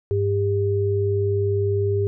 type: tone pair together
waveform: sine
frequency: 100 / 400.3 Hz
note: G2 / G4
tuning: +35 / +36 cents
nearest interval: 2 octaves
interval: 2401 cents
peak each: -21 dBFS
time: 0.11-2.07 s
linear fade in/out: 0 ms
effects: none